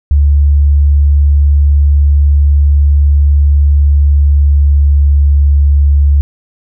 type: tone with pitch glide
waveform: sine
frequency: 71.9 to 71.36 Hz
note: D2 to D2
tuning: -36 to -49 cents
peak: -4 dBFS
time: 0.11-6.21 s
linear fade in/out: 0 ms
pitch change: -13 cents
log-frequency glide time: 3.8-5.03 s
effects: none